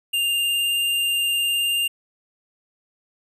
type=tone with vibrato; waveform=square; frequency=2800 Hz; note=F7; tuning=4 cents sharp; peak=-20 dBFS; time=0.13-1.88 s; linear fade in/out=10 ms; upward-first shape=triangle; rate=19 Hz; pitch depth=14 cents each way; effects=none